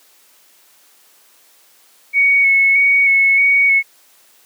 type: tone with vibrato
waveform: sine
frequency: 2217 Hz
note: C#7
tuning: in tune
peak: -9 dBFS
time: 2.13-3.83 s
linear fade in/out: 50 ms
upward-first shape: square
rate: 1.6 Hz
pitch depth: 16 cents each way
effects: white hiss -51 dBFS RMS until 4.45 s + high-pass 300 Hz 12 dB/octave